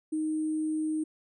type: tone with sample-and-hold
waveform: sine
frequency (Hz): 311.1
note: D#4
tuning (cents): 0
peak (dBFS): -27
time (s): 0.12-1.04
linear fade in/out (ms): 10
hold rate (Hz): 8820
effects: resampled to 32000 Hz